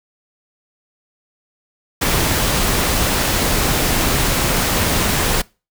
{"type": "noise", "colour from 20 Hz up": "pink", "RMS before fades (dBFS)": -17, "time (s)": [2.01, 5.42], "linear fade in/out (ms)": 10, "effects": ["noise-tail reverb RT60 0.3 s tail -24 dB re dry"]}